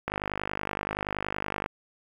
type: click train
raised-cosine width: 0.5 ms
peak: -14 dBFS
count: 81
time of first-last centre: 0.08-1.661 s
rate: 50.6 Hz
effects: 8-bit